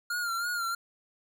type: tone with vibrato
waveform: square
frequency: 1403 Hz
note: F6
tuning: 8 cents sharp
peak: -30 dBFS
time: 0.1-0.75 s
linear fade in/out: 5 ms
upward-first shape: sine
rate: 3.1 Hz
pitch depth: 58 cents each way
effects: 11-bit